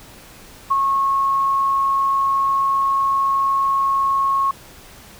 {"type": "tone with ADSR envelope", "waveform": "sine", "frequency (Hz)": 1093, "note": "C#6", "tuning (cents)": -25, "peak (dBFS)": -12, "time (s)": [0.7, 4.51], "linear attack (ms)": 16, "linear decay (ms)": 25, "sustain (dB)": -3, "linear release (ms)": 3, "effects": ["pink hiss -43 dBFS RMS until 5.19 s"]}